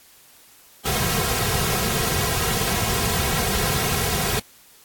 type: noise with comb filter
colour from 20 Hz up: pink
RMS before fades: -22 dBFS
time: 0.85-4.4 s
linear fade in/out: 10 ms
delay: 3.4 ms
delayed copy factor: -0.9
effects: white hiss -51 dBFS RMS until 4.84 s + AAC 64 kbps